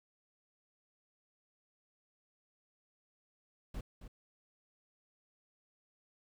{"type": "noise with echo", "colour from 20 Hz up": "brown", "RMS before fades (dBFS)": -41, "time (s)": [3.74, 3.81], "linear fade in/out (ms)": 5, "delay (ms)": 270, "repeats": 1, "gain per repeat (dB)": -9, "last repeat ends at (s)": 4.08, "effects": []}